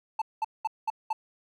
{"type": "tone bursts", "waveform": "triangle", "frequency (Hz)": 880, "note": "A5", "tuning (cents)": 0, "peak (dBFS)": -23, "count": 5, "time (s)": [0.19, 1.13], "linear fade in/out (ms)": 5, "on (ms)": 28, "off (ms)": 200, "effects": []}